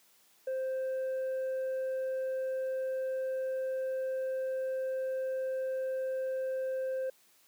sine tone with tanh clipping, 523.3 Hz, C5, in tune, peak -32 dBFS, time 0.47-7.1 s, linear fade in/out 5 ms, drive 3 dB, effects white hiss -65 dBFS RMS until 7.47 s + high-pass 150 Hz 12 dB/octave

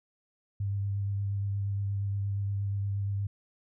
sine tone with vibrato, 99.8 Hz, G2, 32 cents sharp, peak -28 dBFS, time 0.6-3.27 s, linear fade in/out 5 ms, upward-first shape sine, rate 8.5 Hz, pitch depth 16 cents each way, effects none

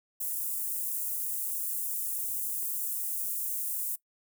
white high-pass noise, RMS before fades -33 dBFS, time 0.2-3.96 s, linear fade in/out 10 ms, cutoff 8900 Hz, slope 24 dB/octave, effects noise-tail reverb RT60 0.1 s tail -20 dB re dry

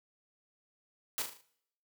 white noise with echo, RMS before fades -34 dBFS, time 1.18-1.22 s, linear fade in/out 0 ms, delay 38 ms, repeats 5, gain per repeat -6 dB, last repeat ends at 1.41 s, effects noise-tail reverb RT60 0.7 s tail -20 dB re dry + high-pass 150 Hz 12 dB/octave

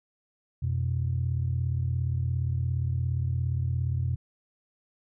sine tone pair together, 88.5 / 125.74 Hz, F2 / B2, +23 / +32 cents, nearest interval tritone, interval 609 cents, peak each -27 dBFS, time 0.62-4.16 s, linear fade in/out 10 ms, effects tanh soft clip ceiling -18 dBFS

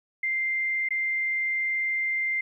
sine tone with dropouts, 2093 Hz, C7, in tune, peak -24 dBFS, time 0.23-2.41 s, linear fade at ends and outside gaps 5 ms, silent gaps 0.888-0.906 s, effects 11-bit

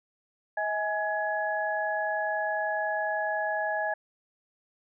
sine tone cluster, 638 / 832 / 1682 Hz, D#5 / G#5 / G#6, +43 / +3 / +22 cents, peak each -31 dBFS, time 0.57-3.94 s, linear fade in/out 5 ms, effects none

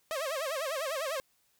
sawtooth tone with vibrato, 587.3 Hz, D5, in tune, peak -28 dBFS, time 0.11-1.2 s, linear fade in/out 0 ms, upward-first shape sine, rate 10 Hz, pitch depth 200 cents each way, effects white hiss -71 dBFS RMS until 1.59 s

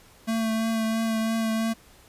square tone with vibrato, 223.5 Hz, A3, 27 cents sharp, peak -24 dBFS, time 0.27-1.74 s, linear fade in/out 20 ms, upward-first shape triangle, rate 3 Hz, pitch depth 20 cents each way, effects pink hiss -54 dBFS RMS until 2.08 s + resampled to 32000 Hz

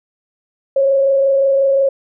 sine tone with frequency modulation, 546 Hz, C#5, 26 cents flat, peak -10 dBFS, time 0.76-1.89 s, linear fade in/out 5 ms, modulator 25.6 Hz, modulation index 0.37, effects none

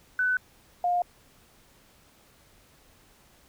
sine tone pair in turn, 1501 / 708.4 Hz, F#6 / F5, +24 / +24 cents, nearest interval octave + minor second, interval 1300 cents, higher first, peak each -22 dBFS, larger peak neither, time 0.19-0.37 / 0.84-1.02 s, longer neither, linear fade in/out 2 ms, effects pink hiss -59 dBFS RMS until 3.48 s

